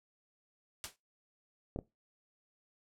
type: noise with exponential decay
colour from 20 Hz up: white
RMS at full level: -36 dBFS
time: 0.84-0.96 s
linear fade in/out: 0 ms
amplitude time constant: 25 ms
type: clicks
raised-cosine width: 2 ms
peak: -24 dBFS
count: 2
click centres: 1.761 / 1.789 s
effects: noise-tail reverb RT60 0.2 s tail -19 dB re dry + low-pass 10000 Hz 12 dB/octave